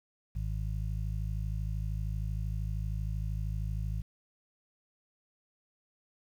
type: harmonic tone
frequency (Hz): 52.9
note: G#1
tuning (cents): +33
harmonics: 1 / 2 / 3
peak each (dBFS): -33 / -36 / -41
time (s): 0.35-4.02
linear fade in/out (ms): 10
effects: 10-bit